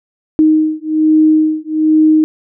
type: beating tone pair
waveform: sine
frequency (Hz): 310.9 / 312.1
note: D#4 / D#4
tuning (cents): -1 / +5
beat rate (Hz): 1.2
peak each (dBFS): -11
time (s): 0.39-2.24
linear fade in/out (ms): 0
effects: none